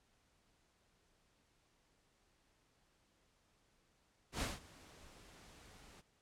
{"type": "noise with ADSR envelope", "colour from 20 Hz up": "pink", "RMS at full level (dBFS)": -38, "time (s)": [4.32, 6.02], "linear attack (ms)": 92, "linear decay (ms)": 180, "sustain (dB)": -22, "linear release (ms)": 24, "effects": ["pink hiss -75 dBFS RMS until 6.21 s", "low-pass 9000 Hz 12 dB/octave"]}